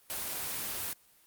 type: noise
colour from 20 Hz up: white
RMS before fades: -36 dBFS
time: 0.1-0.93 s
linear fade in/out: 0 ms
effects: white hiss -63 dBFS RMS until 1.26 s + Opus 24 kbps